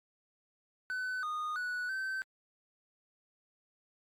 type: tone with pitch steps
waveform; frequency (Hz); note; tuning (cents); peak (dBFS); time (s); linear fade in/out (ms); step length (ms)
triangle; 1508 / 1231 / 1475 / 1544; F#6 / D#6 / F#6 / G6; +32 / -19 / -6 / -27; -32; 0.9-2.22; 0; 330
effects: AAC 64 kbps